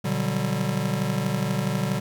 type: chord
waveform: square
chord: G major seventh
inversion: first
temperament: just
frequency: 122.5 / 147 / 183.75 / 196 Hz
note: B2 / D3 / F#3 / G3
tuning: -14 / +2 / -12 / 0 cents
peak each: -30 / -29 / -31 / -29 dBFS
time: 0.04-2 s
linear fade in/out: 10 ms
effects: 10-bit